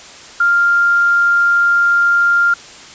sine tone, 1396.9 Hz, F6, in tune, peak -9 dBFS, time 0.4-2.54 s, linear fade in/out 5 ms, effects white hiss -36 dBFS RMS until 2.94 s + resampled to 16000 Hz

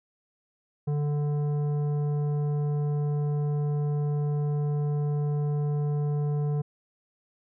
sine tone with tanh clipping, 146.83 Hz, D3, in tune, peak -26 dBFS, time 0.87-6.62 s, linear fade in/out 10 ms, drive 11 dB, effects none

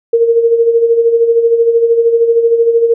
sine tone with tremolo, 463.3 Hz, A#4, 11 cents flat, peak -4 dBFS, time 0.13-2.94 s, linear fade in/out 5 ms, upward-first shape sine, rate 13 Hz, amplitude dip 60%, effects none

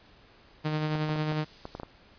sawtooth tone with tremolo, 153.7 Hz, D#3, 21 cents flat, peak -22 dBFS, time 0.64-1.45 s, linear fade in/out 20 ms, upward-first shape sine, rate 11 Hz, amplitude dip 35%
violet noise, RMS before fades -42 dBFS, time 0.64-1.81 s, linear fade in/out 5 ms
clicks, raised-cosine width 1 ms, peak -23 dBFS, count 8, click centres 0.954 / 1.093 / 1.16 / 1.321 / 1.654 / 1.751 / 1.799 / 1.833 s
effects pink hiss -57 dBFS RMS until 2.18 s + resampled to 11025 Hz

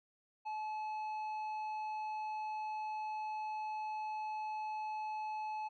sine tone with tanh clipping, 860 Hz, A5, 40 cents flat, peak -39 dBFS, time 0.45-5.69 s, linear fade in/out 20 ms, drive 7 dB, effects none

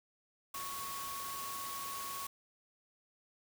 sine tone in noise, 1108.7 Hz, C#6, in tune, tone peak -42 dBFS, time 0.54-2.27 s, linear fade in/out 5 ms, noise white, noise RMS -44 dBFS, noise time 0.54-2.27 s, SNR -1 dB, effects none

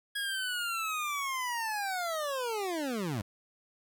25% pulse linear sweep, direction down, 1661.2 to 92 Hz, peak -28 dBFS, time 0.15-3.22 s, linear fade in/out 10 ms, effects none

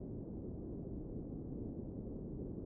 white low-pass noise, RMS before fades -45 dBFS, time 0-2.65 s, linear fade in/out 5 ms, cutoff 370 Hz, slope 24 dB/octave, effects none

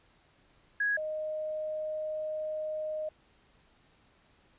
sine tone pair in turn, 1661.2 / 618.8 Hz, G#6 / D#5, 0 / -10 cents, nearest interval octave + perfect fourth, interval 1710 cents, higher first, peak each -26 / -32 dBFS, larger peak first, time 0.8-0.97 / 0.97-3.09 s, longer second, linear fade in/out 5 ms, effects pink hiss -65 dBFS RMS until 4.58 s + resampled to 8000 Hz

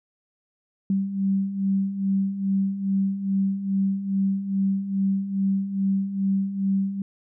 sine beating tone pair, 193 / 195.4 Hz, G3 / G3, -27 / -5 cents, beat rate 2.4 Hz, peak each -28 / -22 dBFS, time 0.9-7.02 s, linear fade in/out 2 ms, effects none

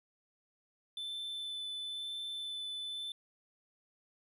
triangle tone with vibrato, 3520 Hz, A7, in tune, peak -37 dBFS, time 0.97-3.12 s, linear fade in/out 2 ms, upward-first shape sine, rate 1 Hz, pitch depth 9 cents each way, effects none

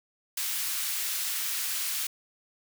white high-pass noise, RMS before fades -31 dBFS, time 0.37-2.07 s, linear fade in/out 5 ms, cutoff 1600 Hz, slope 12 dB/octave, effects none

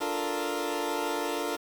20% pulse chord, Bb major seventh, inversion first, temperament equal, 293.7 / 349.2 / 440 / 466.2 Hz, D4 / F4 / A4 / Bb4, 0 / 0 / 0 / 0 cents, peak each -30 dBFS, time 0-1.57 s, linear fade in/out 20 ms, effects 8-bit

